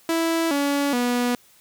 sawtooth tone with pitch steps, 329.6 / 283.6 / 244.1 Hz, E4 / C#4 / B3, 0 / +40 / -20 cents, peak -16 dBFS, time 0.09-1.35 s, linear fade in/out 2 ms, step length 420 ms, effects white hiss -55 dBFS RMS until 1.6 s

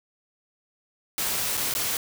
white noise with dropouts, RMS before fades -27 dBFS, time 1.18-1.97 s, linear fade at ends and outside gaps 1 ms, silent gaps 1.571-1.575 / 1.739-1.75 s, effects none

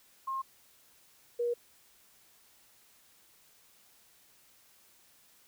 sine tone pair in turn, 1068 / 477.9 Hz, C6 / A#4, +35 / +43 cents, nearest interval octave + major second, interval 1392 cents, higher first, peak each -32 / -28 dBFS, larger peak second, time 0.27-0.42 / 1.39-1.54 s, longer neither, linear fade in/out 10 ms, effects white hiss -63 dBFS RMS until 5.47 s

